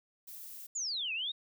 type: noise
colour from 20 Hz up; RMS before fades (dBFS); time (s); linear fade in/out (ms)
violet; -47; 0.27-0.67; 10
type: exponential two-way sweep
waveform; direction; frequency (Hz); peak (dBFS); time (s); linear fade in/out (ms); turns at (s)
sine; down then up; 7260 to 2489 to 3819; -33; 0.75-1.32; 10; 1.13
effects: none